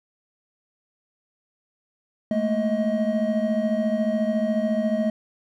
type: tone cluster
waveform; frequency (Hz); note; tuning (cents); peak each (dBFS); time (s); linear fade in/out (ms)
triangle; 213.6 / 227.7 / 630; G#3 / A#3 / D#5; +49 / -40 / +21; -23; 2.31-5.1; 2
effects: none